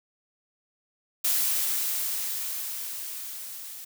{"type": "noise with level ramp", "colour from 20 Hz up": "blue", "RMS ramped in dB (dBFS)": [-24, -41], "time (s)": [1.24, 3.85], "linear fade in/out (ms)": 10, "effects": []}